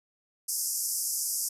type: band-pass noise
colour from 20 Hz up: white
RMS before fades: -31 dBFS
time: 0.48-1.49 s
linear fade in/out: 10 ms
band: 5000 to 13000 Hz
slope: 96 dB/octave
effects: none